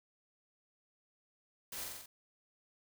white noise with echo, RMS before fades -44 dBFS, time 1.72-1.84 s, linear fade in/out 5 ms, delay 44 ms, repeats 5, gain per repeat -2 dB, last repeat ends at 2.06 s, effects none

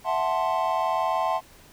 triangle chord, F# half-diminished seventh, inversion third, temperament equal, 659.3 / 740 / 880 / 1046.5 Hz, E5 / F#5 / A5 / C6, 0 / 0 / 0 / 0 cents, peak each -26 dBFS, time 0.04-1.41 s, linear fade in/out 50 ms, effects pink hiss -52 dBFS RMS until 1.72 s

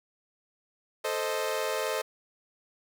sawtooth chord, A diminished, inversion none, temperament equal, 440 / 523.3 / 622.3 Hz, A4 / C5 / Eb5, 0 / 0 / 0 cents, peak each -29 dBFS, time 1.04-2.02 s, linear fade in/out 10 ms, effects none

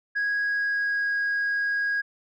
sine tone with pitch glide, 1654 to 1643.5 Hz, G#6 to G#6, -8 to -19 cents, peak -21 dBFS, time 0.15-2.02 s, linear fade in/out 20 ms, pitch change -11 cents, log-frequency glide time 0.4-1.17 s, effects tanh soft clip ceiling -21 dBFS

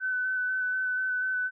sine tone with vibrato, 1510 Hz, F#6, 35 cents sharp, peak -26 dBFS, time 0-1.51 s, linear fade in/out 50 ms, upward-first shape square, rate 4.1 Hz, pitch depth 12 cents each way, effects none

